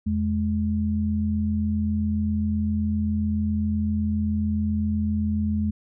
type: tone pair together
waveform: sine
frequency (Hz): 84.2 / 211.7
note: E2 / G#3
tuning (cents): +37 / +33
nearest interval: octave + major third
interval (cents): 1596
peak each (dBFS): -25 / -23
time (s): 0.06-5.71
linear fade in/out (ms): 10
effects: none